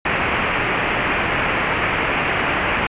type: low-pass noise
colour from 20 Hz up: white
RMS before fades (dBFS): -20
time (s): 0.05-2.87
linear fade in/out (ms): 5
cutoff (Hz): 2700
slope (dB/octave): 48
effects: resampled to 8000 Hz